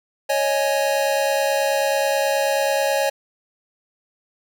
square chord, C# suspended second, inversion none, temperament just, 554.4 / 623.7 / 831.5 Hz, C#5 / D#5 / G#5, 0 / +4 / +2 cents, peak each -21 / -25 / -25 dBFS, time 0.29-3.1 s, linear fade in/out 10 ms, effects none

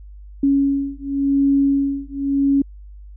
sine beating tone pair, 277.2 / 278.11 Hz, C#4 / C#4, 0 / +6 cents, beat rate 0.91 Hz, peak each -18 dBFS, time 0.43-2.62 s, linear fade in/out 5 ms, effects added 50 Hz sine -36 dBFS peak until 3.16 s

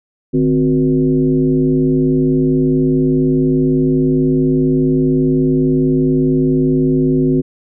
sine tone with frequency modulation, 260.4 Hz, C4, 8 cents flat, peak -10 dBFS, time 0.33-7.42 s, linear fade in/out 20 ms, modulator 109 Hz, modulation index 1.1, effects none

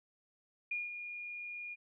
sine tone with ADSR envelope, 2429 Hz, D#7, 42 cents flat, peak -33 dBFS, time 0.71-1.76 s, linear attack 6 ms, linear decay 180 ms, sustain -8 dB, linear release 31 ms, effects none

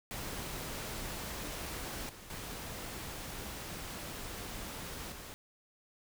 pink noise with level steps, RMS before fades -41 / -51 / -43 / -47 dBFS, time 0.11-5.34 s, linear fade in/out 0 ms, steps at 2.09 / 2.3 / 5.12 s, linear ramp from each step 2 ms, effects none

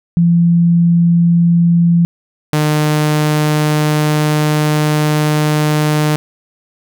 sine / sawtooth tone pair in turn, 170.6 / 151.57 Hz, F3 / D#3, -40 / -45 cents, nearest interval major second, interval 205 cents, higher first, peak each -7 dBFS, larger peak neither, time 0.17-2.05 / 2.53-6.16 s, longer second, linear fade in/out 0 ms, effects none

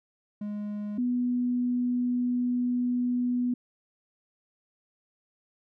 triangle / sine tone pair in turn, 207.7 / 246.1 Hz, G#3 / B3, 0 / -6 cents, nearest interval minor third, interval 294 cents, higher second, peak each -29 / -24 dBFS, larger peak second, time 0.41-0.98 / 0.98-3.54 s, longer second, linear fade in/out 5 ms, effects none

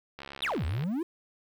click train, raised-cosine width 0.3 ms, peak -25 dBFS, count 46, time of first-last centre 0.19-0.837 s, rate 69.5 Hz
triangle exponential two-way sweep, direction down then up, 4140 to 73.42 to 361.7 Hz, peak -26 dBFS, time 0.42-1.03 s, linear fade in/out 5 ms, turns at 0.65 s
effects 10-bit

